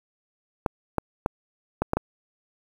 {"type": "clicks", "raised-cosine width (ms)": 1, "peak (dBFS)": -8, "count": 6, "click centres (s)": [0.662, 0.983, 1.261, 1.82, 1.934, 1.97], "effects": ["7-bit"]}